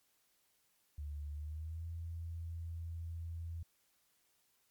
sine tone with pitch glide, 73.42 to 83.37 Hz, D2 to E2, 0 to +20 cents, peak -40 dBFS, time 0.98-3.63 s, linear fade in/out 5 ms, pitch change +220 cents, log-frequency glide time 1.32-1.86 s, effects white hiss -75 dBFS RMS until 4.7 s + MP3 96 kbps

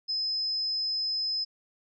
sine tone, 5100 Hz, D#8, 42 cents sharp, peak -27 dBFS, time 0.08-1.45 s, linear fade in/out 20 ms, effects none

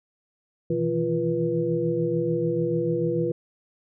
sine tone cluster, 124.4 / 159.8 / 166.6 / 344.6 / 486.2 Hz, B2 / D#3 / E3 / F4 / B4, +13 / +47 / +19 / -23 / -27 cents, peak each -33 / -32 / -29 / -26 / -26 dBFS, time 0.7-3.32 s, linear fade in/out 5 ms, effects none

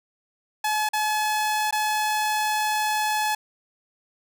sawtooth tone with dropouts, 854 Hz, G#5, 48 cents sharp, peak -18 dBFS, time 0.64-3.35 s, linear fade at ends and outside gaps 5 ms, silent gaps 0.89-0.933 / 1.71-1.725 s, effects none

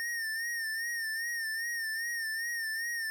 square tone with vibrato, 1825 Hz, A#6, 37 cents flat, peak -33 dBFS, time 0-3.1 s, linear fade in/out 0 ms, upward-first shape sine, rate 2.5 Hz, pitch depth 62 cents each way, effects 10-bit

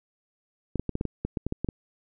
clicks, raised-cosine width 3 ms, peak -15 dBFS, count 12, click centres 0.757 / 0.796 / 0.893 / 0.954 / 1.011 / 1.053 / 1.25 / 1.372 / 1.466 / 1.524 / 1.646 / 1.688 s, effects none

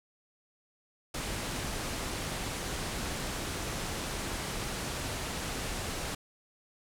pink low-pass noise, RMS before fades -36 dBFS, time 1.14-6.15 s, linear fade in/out 5 ms, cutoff 11000 Hz, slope 24 dB/octave, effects none

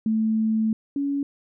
sine tone pair in turn, 220 / 281.3 Hz, A3 / C#4, 0 / +26 cents, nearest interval major third, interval 426 cents, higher second, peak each -19 / -22 dBFS, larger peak first, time 0.06-0.73 / 0.96-1.23 s, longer first, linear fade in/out 2 ms, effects none

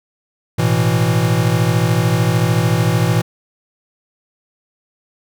square chord, A suspended second, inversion none, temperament equal, 110 / 123.47 / 164.81 Hz, A2 / B2 / E3, 0 / 0 / 0 cents, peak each -18 dBFS, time 0.58-3.22 s, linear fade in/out 10 ms, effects none

